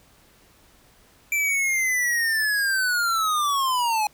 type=linear sweep; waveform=square; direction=down; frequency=2349 to 830.6 Hz; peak=-21 dBFS; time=1.32-4.07 s; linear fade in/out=2 ms; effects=pink hiss -56 dBFS RMS until 4.13 s